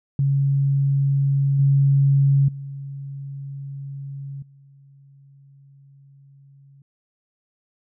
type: tone with level steps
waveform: sine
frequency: 138.59 Hz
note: C#3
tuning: in tune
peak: -16 / -13 / -30 / -47 dBFS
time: 0.19-6.82 s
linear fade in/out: 2 ms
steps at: 1.59 / 2.48 / 4.42 s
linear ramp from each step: 5 ms
effects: none